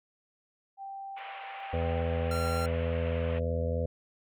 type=tone with tremolo; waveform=sine; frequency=784 Hz; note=G5; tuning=in tune; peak=-38 dBFS; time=0.77-2.69 s; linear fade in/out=50 ms; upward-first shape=square; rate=1.2 Hz; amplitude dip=35%
type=band-pass noise; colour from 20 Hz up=white; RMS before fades=-45 dBFS; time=1.16-3.4 s; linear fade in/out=20 ms; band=520 to 2900 Hz; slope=48 dB/octave
type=harmonic tone; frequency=83.4 Hz; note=E2; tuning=21 cents sharp; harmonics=1 / 2 / 3 / 5 / 6 / 7 / 8; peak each=-30 / -38 / -40 / -43 / -33 / -39 / -45 dBFS; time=1.73-3.86 s; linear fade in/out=5 ms
type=tone; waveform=45% pulse; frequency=1371 Hz; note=F6; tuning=32 cents flat; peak=-35 dBFS; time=2.31-2.66 s; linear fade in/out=2 ms
effects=none